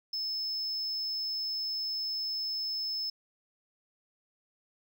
sine tone, 5230 Hz, E8, 15 cents flat, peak -29 dBFS, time 0.13-3.1 s, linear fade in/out 5 ms, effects tanh soft clip ceiling -30 dBFS + 11-bit

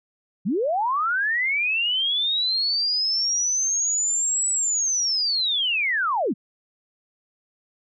sine linear two-way sweep, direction up then down, 155.56 to 7920 to 155.56 Hz, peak -20 dBFS, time 0.45-6.34 s, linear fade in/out 20 ms, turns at 4.5 s, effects none

